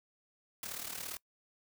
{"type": "noise with amplitude modulation", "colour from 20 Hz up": "white", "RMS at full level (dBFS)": -39, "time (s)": [0.63, 1.17], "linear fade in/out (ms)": 2, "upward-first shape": "sine", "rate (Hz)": 37.5, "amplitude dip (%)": 70, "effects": ["noise-tail reverb RT60 0.1 s tail -23 dB re dry"]}